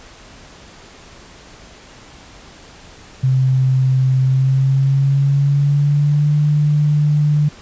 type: tone with pitch glide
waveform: sine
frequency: 130.81 to 148.54 Hz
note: C3 to D3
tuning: 0 to +20 cents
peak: -11 dBFS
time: 3.23-7.49 s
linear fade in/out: 10 ms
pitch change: +220 cents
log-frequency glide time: 4.21-6.36 s
effects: pink hiss -41 dBFS RMS until 7.61 s + resampled to 16000 Hz